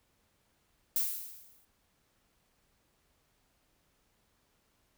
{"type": "noise with exponential decay", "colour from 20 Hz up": "violet", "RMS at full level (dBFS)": -28, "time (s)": [0.96, 1.65], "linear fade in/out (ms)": 1, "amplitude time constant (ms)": 150, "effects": ["pink hiss -73 dBFS RMS until 4.97 s"]}